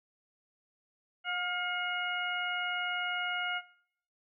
harmonic tone with a mistuned harmonic, 720 Hz, F#5, 47 cents flat, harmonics 1 / 2 / 3 / 4, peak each -39 / -34 / -37 / -37 dBFS, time 1.24-3.62 s, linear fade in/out 50 ms, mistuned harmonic 2, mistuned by -33 cents, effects noise-tail reverb RT60 0.6 s tail -19 dB re dry

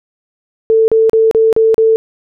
sine tone bursts, 445.4 Hz, A4, 21 cents sharp, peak -6 dBFS, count 6, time 0.7-1.96 s, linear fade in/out 0 ms, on 180 ms, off 36 ms, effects none

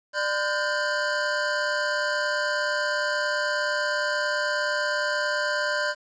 square tone cluster, 595 / 1019 / 1434 / 1563 Hz, D5 / C6 / F6 / G6, +22 / -46 / +45 / -6 cents, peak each -29 / -33 / -32 / -28 dBFS, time 0.13-5.95 s, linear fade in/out 50 ms, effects resampled to 16000 Hz + 9-bit

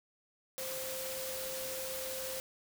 sine tone in noise, 523.3 Hz, C5, in tune, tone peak -41 dBFS, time 0.58-2.4 s, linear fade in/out 0 ms, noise white, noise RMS -41 dBFS, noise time 0.58-2.4 s, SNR -3 dB, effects none

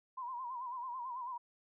sine tone with vibrato, 997 Hz, B5, 16 cents sharp, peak -39 dBFS, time 0.17-1.38 s, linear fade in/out 10 ms, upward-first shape sine, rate 9.1 Hz, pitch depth 96 cents each way, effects none

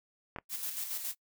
clicks, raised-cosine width 0.5 ms, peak -24 dBFS, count 2, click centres 0.362 / 0.386 s
blue noise with tremolo, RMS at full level -36 dBFS, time 0.49-1.15 s, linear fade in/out 50 ms, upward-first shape square, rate 7.2 Hz, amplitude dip 45%
effects noise-tail reverb RT60 0.1 s tail -24 dB re dry

